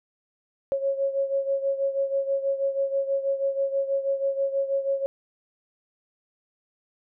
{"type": "beating tone pair", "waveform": "sine", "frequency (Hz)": [547, 553.2], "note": ["C#5", "C#5"], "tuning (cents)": [-23, -4], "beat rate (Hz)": 6.2, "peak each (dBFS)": [-24, -29], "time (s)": [0.72, 5.06], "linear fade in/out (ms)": 0, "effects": []}